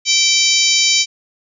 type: harmonic tone with a mistuned harmonic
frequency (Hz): 774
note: G5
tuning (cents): -22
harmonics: 3 / 4 / 5 / 6 / 7 / 8 / 9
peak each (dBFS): -19 / -19 / -19 / -19 / -19 / -19 / -19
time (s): 0.05-1.06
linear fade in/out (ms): 50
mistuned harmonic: 8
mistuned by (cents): -40
effects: none